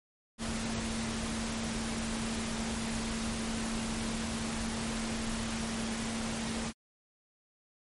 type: tone in noise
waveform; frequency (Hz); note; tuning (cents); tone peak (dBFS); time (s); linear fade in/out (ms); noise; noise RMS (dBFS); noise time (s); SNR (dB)
sine; 225.6; A3; +44; -35; 0.38-6.73; 50; pink; -37; 0.38-6.73; -1
effects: MP3 48 kbps